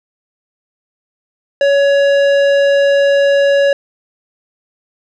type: tone with tanh clipping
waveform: sine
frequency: 561 Hz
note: C#5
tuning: 21 cents sharp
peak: -10 dBFS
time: 1.61-3.73 s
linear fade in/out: 2 ms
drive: 14 dB
effects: none